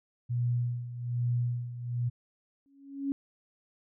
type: tone with tremolo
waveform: sine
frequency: 121.1 Hz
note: B2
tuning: 34 cents flat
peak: -25 dBFS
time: 0.29-2.1 s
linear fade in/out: 20 ms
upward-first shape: sine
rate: 1.2 Hz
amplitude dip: 75%
type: tone with exponential growth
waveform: sine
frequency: 277.2 Hz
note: C#4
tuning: in tune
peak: -25 dBFS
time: 2.66-3.12 s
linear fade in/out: 0 ms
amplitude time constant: 100 ms
effects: none